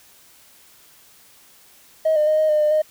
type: tone with pitch steps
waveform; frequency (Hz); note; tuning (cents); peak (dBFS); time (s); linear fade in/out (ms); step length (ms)
triangle; 633 / 605 / 618 / 623 / 607 / 603 / 617; D#5 / D#5 / D#5 / D#5 / D#5 / D5 / D#5; +30 / -49 / -12 / +2 / -43 / +46 / -15; -11; 2.05-2.82; 10; 110
effects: tanh soft clip ceiling -12 dBFS + white hiss -51 dBFS RMS until 2.9 s